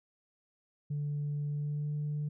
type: tone with pitch glide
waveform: sine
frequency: 146.2 to 148.41 Hz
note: D3 to D3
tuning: -7 to +19 cents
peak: -30 dBFS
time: 0.9-2.29 s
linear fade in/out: 10 ms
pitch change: +26 cents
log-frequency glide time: 1.49-1.93 s
effects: tanh soft clip ceiling -29 dBFS